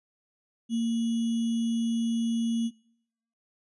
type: tone with sample-and-hold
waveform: sine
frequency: 230 Hz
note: A#3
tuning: 23 cents flat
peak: -24 dBFS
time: 0.69-2.71 s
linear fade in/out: 50 ms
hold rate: 3150 Hz
effects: noise-tail reverb RT60 0.8 s tail -25 dB re dry + resampled to 24000 Hz